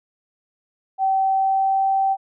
sine tone with pitch glide, 770 to 775.8 Hz, G5 to G5, -31 to -18 cents, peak -16 dBFS, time 0.98-2.17 s, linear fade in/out 50 ms, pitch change +13 cents, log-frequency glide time 1.19-1.87 s, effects none

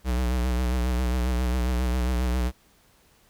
square tone with vibrato, 61.9 Hz, B1, 5 cents sharp, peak -23 dBFS, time 0.04-2.52 s, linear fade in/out 50 ms, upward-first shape sine, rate 7.4 Hz, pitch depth 63 cents each way, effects pink hiss -60 dBFS RMS until 3.29 s

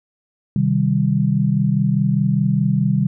sine chord, C minor, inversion none, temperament equal, 130.81 / 155.56 / 196 Hz, C3 / Eb3 / G3, 0 / 0 / 0 cents, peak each -19 / -19 / -18 dBFS, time 0.56-3.07 s, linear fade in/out 2 ms, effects none

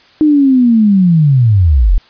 sine linear sweep, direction down, 311.1 to 34.65 Hz, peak -5 dBFS, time 0.21-1.98 s, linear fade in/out 0 ms, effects white hiss -45 dBFS RMS until 2.09 s + resampled to 11025 Hz

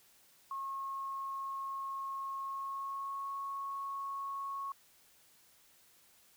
sine tone with pitch glide, 1086 to 1101.2 Hz, C#6 to C#6, -36 to -12 cents, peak -37 dBFS, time 0.51-4.72 s, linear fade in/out 2 ms, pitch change +24 cents, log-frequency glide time 2.4-3.28 s, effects white hiss -65 dBFS RMS until 6.36 s

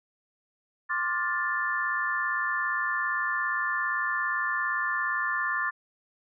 sine chord, D minor seventh, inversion third, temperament just, 1057.2 / 1174.7 / 1409.6 / 1762 Hz, C6 / D6 / F6 / A6, +18 / 0 / +16 / +2 cents, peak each -33 / -33 / -34 / -28 dBFS, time 0.89-5.71 s, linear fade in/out 20 ms, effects none

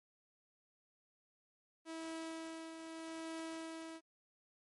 sawtooth tone with tremolo, 324.7 Hz, E4, 26 cents flat, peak -38 dBFS, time 1.85-4.01 s, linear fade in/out 50 ms, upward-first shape triangle, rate 0.81 Hz, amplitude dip 50%, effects MP3 48 kbps

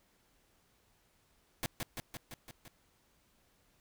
pink noise with echo, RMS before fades -35 dBFS, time 1.63-1.66 s, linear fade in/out 0 ms, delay 170 ms, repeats 6, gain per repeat -3 dB, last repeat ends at 2.68 s, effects pink hiss -71 dBFS RMS until 3.8 s

